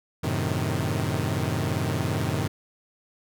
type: chord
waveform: sawtooth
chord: F# diminished seventh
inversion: none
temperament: equal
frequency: 92.5 / 110 / 130.81 / 155.56 Hz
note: F#2 / A2 / C3 / Eb3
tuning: 0 / 0 / 0 / 0 cents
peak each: -26 dBFS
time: 0.23-2.48 s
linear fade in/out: 10 ms
effects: none